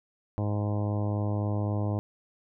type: harmonic tone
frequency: 103.83 Hz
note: G#2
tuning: in tune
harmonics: 1 / 2 / 3 / 4 / 5 / 6 / 7 / 8 / 9 / 10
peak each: -27 / -35 / -36 / -42 / -40 / -40 / -44 / -45 / -47 / -48 dBFS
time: 0.38-1.99 s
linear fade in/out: 0 ms
effects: none